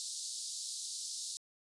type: band-pass noise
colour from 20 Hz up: pink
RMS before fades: -42 dBFS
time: 0-1.37 s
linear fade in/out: 0 ms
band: 4000 to 9800 Hz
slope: 48 dB/octave
effects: resampled to 24000 Hz